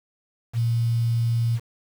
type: tone with quantisation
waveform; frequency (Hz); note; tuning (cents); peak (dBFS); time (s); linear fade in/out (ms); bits
sine; 116.54; A#2; 0; -19; 0.53-1.6; 50; 7
effects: none